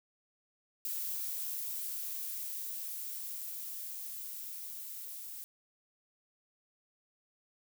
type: noise with level ramp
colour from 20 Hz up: violet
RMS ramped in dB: -37 to -45 dBFS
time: 0.85-5.44 s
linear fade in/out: 0 ms
effects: none

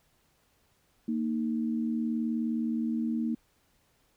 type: tone pair together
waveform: sine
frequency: 230.8 / 310 Hz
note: A#3 / D#4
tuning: -17 / -6 cents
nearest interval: perfect fourth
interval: 511 cents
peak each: -28 / -34 dBFS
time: 1.08-3.35 s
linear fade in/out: 5 ms
effects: pink hiss -69 dBFS RMS until 4.16 s

